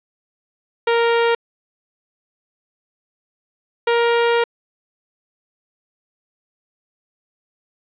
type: tone pair in turn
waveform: sawtooth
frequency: 466.2 / 469.7 Hz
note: A#4 / A#4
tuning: 0 / +13 cents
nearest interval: unison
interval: 13 cents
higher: second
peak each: -10 dBFS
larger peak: neither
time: 0.87-1.35 / 3.87-4.44 s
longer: second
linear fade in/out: 5 ms
effects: resampled to 8000 Hz + 8-bit